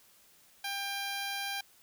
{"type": "tone", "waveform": "10% pulse", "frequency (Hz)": 796, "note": "G5", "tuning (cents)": 26, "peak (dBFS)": -26, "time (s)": [0.64, 1.61], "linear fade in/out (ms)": 5, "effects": ["white hiss -62 dBFS RMS until 1.82 s"]}